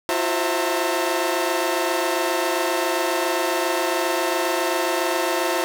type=tone cluster; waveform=sawtooth; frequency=337.9 / 365.3 / 527 / 653 / 906 Hz; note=E4 / F#4 / C5 / E5 / A#5; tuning=+43 / -22 / +12 / -17 / -50 cents; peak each=-23 dBFS; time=0.09-5.64 s; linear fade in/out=0 ms; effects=none